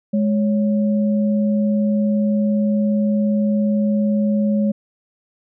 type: tone pair together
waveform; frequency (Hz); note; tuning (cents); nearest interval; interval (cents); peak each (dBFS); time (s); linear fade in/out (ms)
sine; 208.7 / 554.4; G#3 / C#5; +9 / 0; octave + perfect fourth; 1691; -15 / -25; 0.13-4.72; 10
effects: none